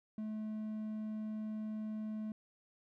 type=tone; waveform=triangle; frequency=215.7 Hz; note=A3; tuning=34 cents flat; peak=-36 dBFS; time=0.18-2.32 s; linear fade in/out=2 ms; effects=none